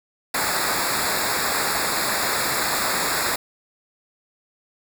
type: noise with comb filter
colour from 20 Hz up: pink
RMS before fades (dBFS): -23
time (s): 0.34-3.36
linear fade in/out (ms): 5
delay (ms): 0.33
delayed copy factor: -0.95
effects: none